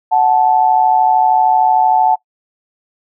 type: tone pair together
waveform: sine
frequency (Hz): 741 / 874.1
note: F#5 / A5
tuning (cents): +2 / -12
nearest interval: minor third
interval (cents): 286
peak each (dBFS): -11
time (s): 0.11-2.16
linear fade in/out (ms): 20
effects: noise-tail reverb RT60 0.1 s tail -20 dB re dry